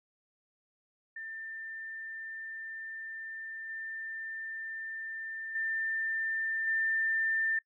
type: tone with level steps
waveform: sine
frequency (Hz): 1791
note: A6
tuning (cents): +30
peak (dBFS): -39 / -37 / -30 / -27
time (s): 1.16-7.59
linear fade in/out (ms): 5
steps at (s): 3.69 / 5.55 / 6.67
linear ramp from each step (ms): 5
effects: noise-tail reverb RT60 0.1 s tail -25 dB re dry